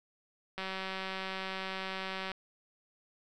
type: click train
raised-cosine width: 0.3 ms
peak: -22 dBFS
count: 331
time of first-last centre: 0.58-2.317 s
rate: 190 Hz
effects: none